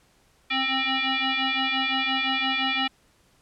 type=tone with frequency modulation; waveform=sine; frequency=261.6 Hz; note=C4; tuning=in tune; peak=-22 dBFS; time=0.5-2.88 s; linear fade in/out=10 ms; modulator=529 Hz; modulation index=6.2; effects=pink hiss -62 dBFS RMS until 3.41 s + low-pass 11000 Hz 12 dB/octave